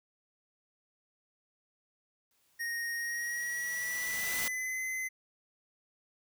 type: noise with exponential growth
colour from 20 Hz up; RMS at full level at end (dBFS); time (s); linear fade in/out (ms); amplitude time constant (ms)
white; -34; 2.31-4.48; 1; 470
type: tone with pitch glide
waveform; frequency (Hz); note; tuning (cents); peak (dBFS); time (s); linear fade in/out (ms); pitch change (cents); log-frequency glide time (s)
square; 1864.7 to 2045; A#6 to C7; 0 to -40; -34; 2.59-5.09; 20; +160; 2.96-4.82
effects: none